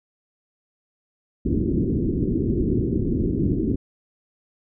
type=low-pass noise; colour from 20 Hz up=white; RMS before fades=-22 dBFS; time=1.45-3.76 s; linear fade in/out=10 ms; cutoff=370 Hz; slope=48 dB/octave; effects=none